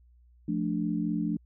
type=chord; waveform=sine; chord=D minor; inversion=first; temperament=equal with one note detuned; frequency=174.61 / 218.6 / 293.7 Hz; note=F3 / A3 / D4; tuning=0 / -11 / 0 cents; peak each=-31 dBFS; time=0.48-1.37 s; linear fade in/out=5 ms; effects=added 60 Hz sine -56 dBFS peak until 1.45 s